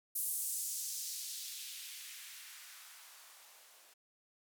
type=noise with band-pass filter sweep; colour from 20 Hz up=violet; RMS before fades=-44 dBFS; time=0.15-3.94 s; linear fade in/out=10 ms; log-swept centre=11000 to 500 Hz; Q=1.3; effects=none